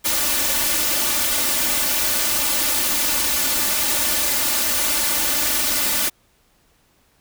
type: noise with comb filter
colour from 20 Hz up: white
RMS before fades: -20 dBFS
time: 0.04-6.1 s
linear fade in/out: 20 ms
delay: 3.4 ms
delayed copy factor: +0.9
effects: pink hiss -60 dBFS RMS until 7.2 s